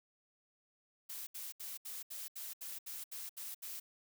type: noise bursts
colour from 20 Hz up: blue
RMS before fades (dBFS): -45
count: 11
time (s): 1.09-3.8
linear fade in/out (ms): 10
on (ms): 180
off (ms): 73
effects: none